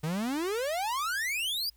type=exponential sweep; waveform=45% pulse; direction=up; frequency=148.1 to 5000 Hz; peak=-29 dBFS; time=0.03-1.7 s; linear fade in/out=10 ms; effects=added 55 Hz sine -60 dBFS peak until 1.76 s + white hiss -69 dBFS RMS until 1.76 s